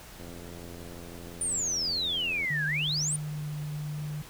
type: click train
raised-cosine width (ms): 2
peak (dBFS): -32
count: 194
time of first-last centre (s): 0.2-2.447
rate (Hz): 85.9
type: exponential two-way sweep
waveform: sine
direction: down then up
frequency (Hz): 9397 to 1568 to 9397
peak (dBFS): -27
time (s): 1.41-3.16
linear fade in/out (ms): 2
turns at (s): 2.66
type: tone with pitch glide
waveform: sine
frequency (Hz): 150.9 to 149.77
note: D3 to D3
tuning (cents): +47 to +34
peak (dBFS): -32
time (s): 2.5-4.22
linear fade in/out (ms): 5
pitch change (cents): -13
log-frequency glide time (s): 3.2-3.41
effects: pink hiss -48 dBFS RMS until 4.29 s